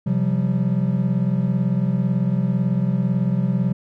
triangle chord, C suspended fourth, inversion none, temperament equal with one note detuned, 130.81 / 174.61 / 192.63 Hz, C3 / F3 / G3, 0 / 0 / -30 cents, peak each -20 dBFS, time 0.06-3.73 s, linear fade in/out 10 ms, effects none

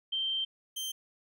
sine / sawtooth tone pair in turn, 3136 / 3136 Hz, G7 / G7, 0 / 0 cents, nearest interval unison, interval 0 cents, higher neither, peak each -29 / -31 dBFS, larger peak first, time 0.12-0.45 / 0.76-0.92 s, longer first, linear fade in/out 10 ms, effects none

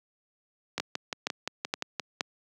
two click trains, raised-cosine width 0.2 ms, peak -10 / -13 dBFS, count 4 / 8, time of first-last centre 0.8-2.208 / 0.78-1.997 s, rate 2.13 / 5.75 Hz, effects high-pass 200 Hz 12 dB/octave

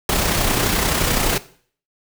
pink noise with amplitude modulation, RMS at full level -17 dBFS, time 0.09-1.38 s, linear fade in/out 2 ms, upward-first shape sine, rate 31.6 Hz, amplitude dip 40%, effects noise-tail reverb RT60 0.5 s tail -17 dB re dry

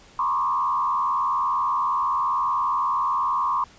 sine tone with frequency modulation, 1071 Hz, C6, 40 cents sharp, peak -20 dBFS, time 0.19-3.64 s, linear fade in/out 2 ms, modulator 81.1 Hz, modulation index 1.2, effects pink hiss -51 dBFS RMS until 3.78 s + resampled to 16000 Hz

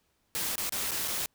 white noise with dropouts, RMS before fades -32 dBFS, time 0.35-1.26 s, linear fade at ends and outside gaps 0 ms, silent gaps 0.556-0.58 / 0.694-0.723 / 0.91-0.916 / 1.077-1.081 s, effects pink hiss -73 dBFS RMS until 1.34 s

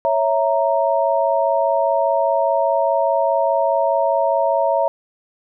sine chord, A# diminished, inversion first, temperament equal, 554.4 / 659.3 / 932.3 Hz, C#5 / E5 / A#5, 0 / 0 / 0 cents, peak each -19 / -18 / -20 dBFS, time 0.05-4.88 s, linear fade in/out 0 ms, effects none

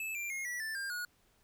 square tone with pitch steps, 2614 / 2370 / 2148 / 1947 / 1764.9 / 1599.8 / 1450.2 Hz, E7 / D7 / C7 / B6 / A6 / G6 / F#6, -15 / +15 / +45 / -25 / +5 / +35 / -35 cents, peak -37 dBFS, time 0-1.05 s, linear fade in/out 2 ms, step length 150 ms, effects pink hiss -70 dBFS RMS until 1.43 s

